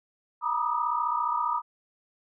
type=tone cluster; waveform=sine; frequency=939 / 974 / 1206 / 1265 Hz; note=A#5 / B5 / D6 / D#6; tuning=+12 / -24 / +46 / +28 cents; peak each=-31 / -30 / -29 / -32 dBFS; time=0.41-1.62 s; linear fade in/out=50 ms; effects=none